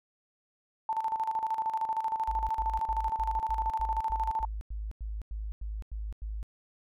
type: tone with tremolo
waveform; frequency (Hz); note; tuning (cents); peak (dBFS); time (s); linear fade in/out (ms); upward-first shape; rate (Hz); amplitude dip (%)
sine; 886; A5; +12; -26; 0.89-4.45; 2; square; 13; 65
type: tone bursts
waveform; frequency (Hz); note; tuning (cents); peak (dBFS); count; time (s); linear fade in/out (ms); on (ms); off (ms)
sine; 52.8; G#1; +29; -33; 14; 2.28-6.429; 0; 210; 93
effects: none